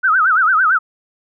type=tone with vibrato; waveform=sine; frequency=1394 Hz; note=F6; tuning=4 cents flat; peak=-10 dBFS; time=0.03-0.79 s; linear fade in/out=20 ms; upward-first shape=sine; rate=8.9 Hz; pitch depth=200 cents each way; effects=none